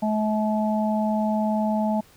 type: harmonic tone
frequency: 214.8 Hz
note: A3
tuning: 41 cents flat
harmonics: 1 / 3 / 4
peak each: -22 / -27 / -28 dBFS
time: 0.02-2.01 s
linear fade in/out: 10 ms
effects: pink hiss -54 dBFS RMS until 2.16 s